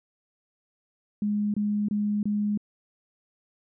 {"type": "tone bursts", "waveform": "sine", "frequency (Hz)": 207.7, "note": "G#3", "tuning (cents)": 0, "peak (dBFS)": -23, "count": 4, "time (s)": [1.22, 2.575], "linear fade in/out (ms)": 2, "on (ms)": 320, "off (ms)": 25, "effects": []}